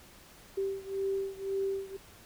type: beating tone pair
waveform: sine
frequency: 389.2 / 391.1 Hz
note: G4 / G4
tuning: -12 / -4 cents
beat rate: 1.9 Hz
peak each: -33 / -35 dBFS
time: 0.57-1.97 s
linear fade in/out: 10 ms
effects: pink hiss -55 dBFS RMS until 2.25 s